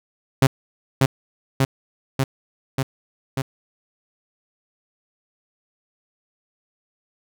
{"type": "tone with echo", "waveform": "sawtooth", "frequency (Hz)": 134.2, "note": "C3", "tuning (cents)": 44, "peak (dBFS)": -7, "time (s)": [0.42, 0.47], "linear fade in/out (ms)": 5, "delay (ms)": 590, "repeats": 5, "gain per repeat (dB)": -2, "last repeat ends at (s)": 3.42, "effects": []}